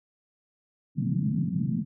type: band-pass noise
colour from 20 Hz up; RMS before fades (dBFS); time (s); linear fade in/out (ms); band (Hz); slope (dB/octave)
white; -27; 0.95-1.85; 50; 120 to 230; 48
effects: none